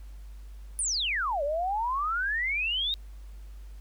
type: exponential two-way sweep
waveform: sine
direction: down then up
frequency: 10010 to 554.4 to 3797 Hz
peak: -26 dBFS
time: 0.79-2.94 s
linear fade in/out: 0 ms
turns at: 1.43 s
effects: added 50 Hz sine -41 dBFS peak until 3.8 s + pink hiss -62 dBFS RMS until 3.8 s